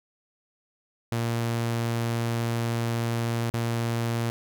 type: tone with dropouts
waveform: sawtooth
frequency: 116.54 Hz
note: A#2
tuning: in tune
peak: -21 dBFS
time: 1.12-4.3 s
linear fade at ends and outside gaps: 0 ms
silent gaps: 3.5-3.539 s
effects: none